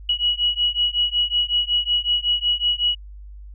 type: beating tone pair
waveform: sine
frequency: 2916 / 2921.4 Hz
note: F#7 / F#7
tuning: -26 / -23 cents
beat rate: 5.4 Hz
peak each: -21 dBFS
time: 0.09-2.95 s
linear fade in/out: 5 ms
effects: added 50 Hz sine -36 dBFS peak until 3.54 s